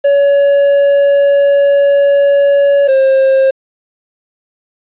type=tone pair in turn; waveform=triangle; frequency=564 / 533.8 Hz; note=C#5 / C5; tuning=+30 / +35 cents; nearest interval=minor second; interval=95 cents; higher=first; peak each=-4 dBFS; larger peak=neither; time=0.04-2.88 / 2.88-3.51 s; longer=first; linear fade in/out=10 ms; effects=resampled to 8000 Hz + 7-bit